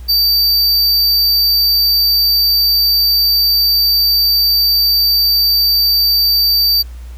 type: tone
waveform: square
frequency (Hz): 4636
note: D8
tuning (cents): -23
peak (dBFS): -10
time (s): 0.08-6.83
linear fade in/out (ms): 20
effects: added 60 Hz sine -27 dBFS peak until 7.17 s + pink hiss -46 dBFS RMS until 7.17 s